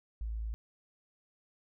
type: tone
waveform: sine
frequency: 55 Hz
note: A1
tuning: in tune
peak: -34 dBFS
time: 0.21-0.54 s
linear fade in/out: 0 ms
effects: none